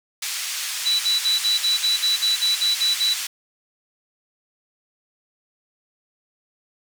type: band-pass noise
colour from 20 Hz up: white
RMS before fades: -28 dBFS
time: 0.22-3.27 s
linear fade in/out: 5 ms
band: 1800 to 7700 Hz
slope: 12 dB/octave
type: tone bursts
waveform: sine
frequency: 3951 Hz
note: B7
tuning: in tune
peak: -17 dBFS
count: 12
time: 0.85-3.145 s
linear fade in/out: 20 ms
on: 150 ms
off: 45 ms
effects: none